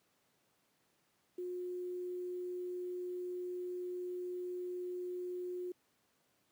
sine tone with quantisation, 359.5 Hz, F#4, 50 cents flat, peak -38 dBFS, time 1.38-5.72 s, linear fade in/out 5 ms, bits 11, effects pink hiss -75 dBFS RMS until 6.51 s + high-pass 150 Hz 12 dB/octave

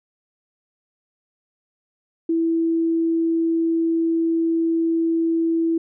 sine tone, 329.6 Hz, E4, in tune, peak -17 dBFS, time 2.29-5.78 s, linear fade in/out 5 ms, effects none

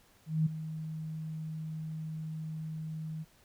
sine tone with ADSR envelope, 157.6 Hz, D#3, 23 cents sharp, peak -23 dBFS, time 0.26-3.25 s, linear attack 200 ms, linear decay 11 ms, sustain -13 dB, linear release 33 ms, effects pink hiss -64 dBFS RMS until 3.44 s

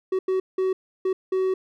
triangle tone bursts at uneven times, 376.5 Hz, F#4, 30 cents sharp, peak -18 dBFS, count 5, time 0.12-0.19 / 0.28-0.4 / 0.58-0.73 / 1.05-1.13 / 1.32-1.54 s, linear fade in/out 5 ms, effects none

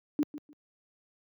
sine tone with echo, 295.1 Hz, D4, 8 cents sharp, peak -23 dBFS, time 0.19-0.23 s, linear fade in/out 0 ms, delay 150 ms, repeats 2, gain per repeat -14 dB, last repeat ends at 0.53 s, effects high-pass 150 Hz 12 dB/octave

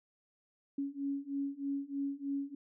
sine beating tone pair, 277.2 / 280.4 Hz, C#4 / C#4, 0 / +20 cents, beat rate 3.2 Hz, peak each -38 / -37 dBFS, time 0.78-2.55 s, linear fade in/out 5 ms, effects none

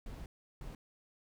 brown noise bursts at uneven times, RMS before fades -45 dBFS, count 2, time 0.06-0.26 / 0.61-0.75 s, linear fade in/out 2 ms, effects none

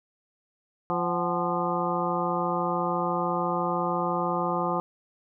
harmonic tone with a mistuned harmonic, 174 Hz, F3, 6 cents flat, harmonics 1 / 2 / 3 / 4 / 5 / 6 / 7, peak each -32 / -32 / -32 / -32 / -32 / -32 / -32 dBFS, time 0.9-4.8 s, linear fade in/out 0 ms, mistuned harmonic 4, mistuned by +97 cents, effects none

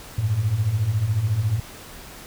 sine beating tone pair, 97 / 111 Hz, G2 / A2, -18 / +16 cents, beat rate 14 Hz, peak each -25 / -20 dBFS, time 0.18-1.6 s, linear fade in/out 5 ms, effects pink hiss -41 dBFS RMS until 2.26 s

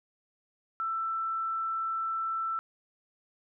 sine tone, 1331 Hz, E6, 16 cents sharp, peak -29 dBFS, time 0.8-2.59 s, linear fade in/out 0 ms, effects none

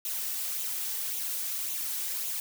blue noise with flanger, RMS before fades -33 dBFS, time 0.05-2.4 s, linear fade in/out 2 ms, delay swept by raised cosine 0.29 to 2.69 ms, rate 1.8 Hz, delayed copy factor +0.5, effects none

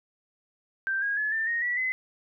sine tone with pitch steps, 1568 / 1637.4 / 1709.9 / 1785.6 / 1864.7 / 1947.2 / 2033 Hz, G6 / G#6 / A6 / A6 / A#6 / B6 / B6, 0 / -25 / -50 / +25 / 0 / -25 / +50 cents, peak -25 dBFS, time 0.87-1.92 s, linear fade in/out 0 ms, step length 150 ms, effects none

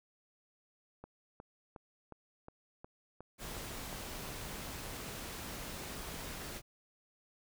click train, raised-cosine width 1 ms, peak -34 dBFS, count 10, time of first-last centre 1.04-4.289 s, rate 2.77 Hz
pink noise, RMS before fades -44 dBFS, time 3.38-6.62 s, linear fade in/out 50 ms
effects none

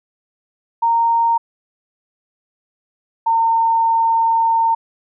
sine tone pair in turn, 925 / 910.7 Hz, A#5 / A#5, -14 / -41 cents, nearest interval unison, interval 27 cents, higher first, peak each -12 dBFS, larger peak neither, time 0.82-1.38 / 3.26-4.75 s, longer second, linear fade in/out 10 ms, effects none

